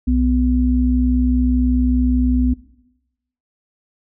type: tone pair together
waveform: sine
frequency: 62.5 / 250.8 Hz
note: B1 / B3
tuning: +21 / +27 cents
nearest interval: 2 octaves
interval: 2406 cents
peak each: -16 dBFS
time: 0.07-2.54 s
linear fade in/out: 10 ms
effects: noise-tail reverb RT60 0.9 s tail -18 dB re dry